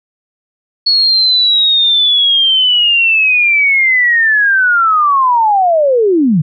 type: linear sweep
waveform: sine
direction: down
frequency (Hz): 4381 to 138.59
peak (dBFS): -7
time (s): 0.86-6.42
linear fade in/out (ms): 10
effects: none